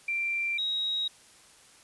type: tone pair in turn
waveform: sine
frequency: 2359 / 3804 Hz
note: D7 / A#7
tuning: +7 / +34 cents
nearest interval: minor sixth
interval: 827 cents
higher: second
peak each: -27 dBFS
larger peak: neither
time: 0.08-0.58 / 0.58-1.08 s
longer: neither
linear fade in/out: 5 ms
effects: white hiss -56 dBFS RMS until 1.83 s + resampled to 24000 Hz